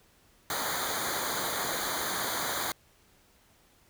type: noise with comb filter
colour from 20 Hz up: pink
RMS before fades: -32 dBFS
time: 0.5-2.72 s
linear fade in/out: 2 ms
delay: 0.37 ms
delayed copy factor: -1
effects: pink hiss -63 dBFS RMS until 3.89 s